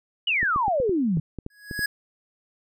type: exponential sweep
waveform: sine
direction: down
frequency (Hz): 3021 to 146.2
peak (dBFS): -20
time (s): 0.27-1.2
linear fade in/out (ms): 5
type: clicks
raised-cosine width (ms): 3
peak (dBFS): -20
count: 10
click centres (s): 0.43 / 0.561 / 0.681 / 0.801 / 0.894 / 1.172 / 1.387 / 1.464 / 1.712 / 1.792
type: tone with exponential growth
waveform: square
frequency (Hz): 1668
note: G#6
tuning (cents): +7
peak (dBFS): -21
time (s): 1.5-1.86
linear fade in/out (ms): 5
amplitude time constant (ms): 77
effects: none